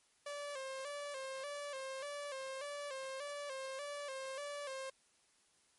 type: tone with vibrato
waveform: sawtooth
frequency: 554.4 Hz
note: C#5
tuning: in tune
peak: -38 dBFS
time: 0.26-4.9 s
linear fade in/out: 5 ms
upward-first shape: square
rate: 1.7 Hz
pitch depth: 73 cents each way
effects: white hiss -72 dBFS RMS until 5.78 s + MP3 48 kbps